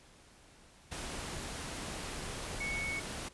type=tone in noise; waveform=sine; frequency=2217 Hz; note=C#7; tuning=in tune; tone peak=-35 dBFS; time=2.6-3 s; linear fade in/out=10 ms; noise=pink; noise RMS=-41 dBFS; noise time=0.91-3.29 s; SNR=+3 dB; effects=pink hiss -60 dBFS RMS until 3.33 s + resampled to 24000 Hz